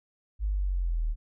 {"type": "linear sweep", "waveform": "sine", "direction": "down", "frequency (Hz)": [52.5, 37.48], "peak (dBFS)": -25, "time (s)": [0.39, 1.16], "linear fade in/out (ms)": 50, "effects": []}